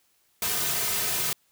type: noise with comb filter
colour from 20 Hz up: white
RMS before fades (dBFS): -27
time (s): 0.42-1.33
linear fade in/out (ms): 2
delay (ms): 3.6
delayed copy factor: -0.9
effects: white hiss -67 dBFS RMS until 1.51 s